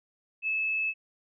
sine tone, 2605 Hz, E7, 21 cents flat, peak -26 dBFS, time 0.42-0.94 s, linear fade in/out 50 ms, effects none

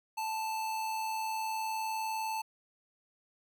square tone with amplitude modulation, 880 Hz, A5, in tune, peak -32 dBFS, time 0.17-2.42 s, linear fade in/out 10 ms, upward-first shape sine, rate 99.8 Hz, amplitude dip 35%, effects none

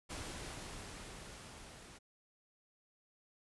pink noise with level ramp, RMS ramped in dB -44 to -55 dBFS, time 0.09-1.99 s, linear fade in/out 20 ms, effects resampled to 24000 Hz

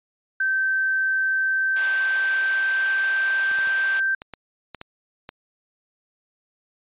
sine tone with pitch glide, 1551 to 1564.5 Hz, G6 to G6, -19 to -4 cents, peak -19 dBFS, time 0.4-4.15 s, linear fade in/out 5 ms, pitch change +15 cents, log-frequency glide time 1.26-3.48 s
white band-pass noise, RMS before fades -36 dBFS, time 1.76-4 s, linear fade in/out 5 ms, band 820 to 3100 Hz, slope 12 dB/octave
clicks, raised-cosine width 0.3 ms, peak -20 dBFS, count 8, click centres 3.514 / 3.587 / 3.673 / 4.219 / 4.337 / 4.747 / 4.814 / 5.291 s
effects resampled to 8000 Hz

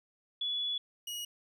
sine / sawtooth tone pair in turn, 3414 / 2896 Hz, G#7 / F#7, +47 / -38 cents, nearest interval minor third, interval 285 cents, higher first, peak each -31 / -34 dBFS, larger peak first, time 0.41-0.78 / 1.07-1.25 s, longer first, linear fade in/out 5 ms, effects none

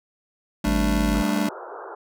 square chord, G suspended second, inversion none, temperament just, 196 / 220.5 / 294 Hz, G3 / A3 / D4, 0 / +4 / +2 cents, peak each -26 dBFS, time 0.64-1.49 s, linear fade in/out 5 ms
harmonic tone, 53.2 Hz, G#1, 42 cents sharp, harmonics 1 / 3 / 5 / 7 / 9 / 10, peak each -23 / -33 / -37 / -40 / -42 / -43 dBFS, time 0.65-1.23 s, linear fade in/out 20 ms
pink band-pass noise, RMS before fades -37 dBFS, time 1.14-1.95 s, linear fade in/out 5 ms, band 350 to 1500 Hz, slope 96 dB/octave
effects none

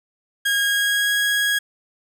30% pulse tone with pitch glide, 1633 to 1652.9 Hz, G#6 to G#6, -30 to -9 cents, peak -15 dBFS, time 0.45-1.59 s, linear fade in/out 10 ms, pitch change +21 cents, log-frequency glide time 0.62-1.18 s, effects none

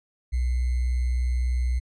sine tone with sample-and-hold, 61.74 Hz, B1, in tune, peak -21 dBFS, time 0.32-1.8 s, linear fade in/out 20 ms, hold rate 2100 Hz, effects resampled to 24000 Hz

